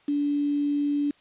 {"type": "tone with quantisation", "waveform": "sine", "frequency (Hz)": 289, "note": "D4", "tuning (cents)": -28, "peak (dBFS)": -22, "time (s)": [0.08, 1.11], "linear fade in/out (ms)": 5, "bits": 7, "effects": ["white hiss -60 dBFS RMS until 1.2 s", "resampled to 8000 Hz"]}